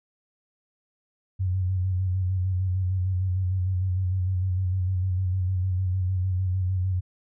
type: tone with vibrato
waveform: sine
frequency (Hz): 92.6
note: F#2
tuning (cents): +2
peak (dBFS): -22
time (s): 1.39-7.01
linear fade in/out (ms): 20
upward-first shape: square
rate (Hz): 6.6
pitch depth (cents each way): 36
effects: none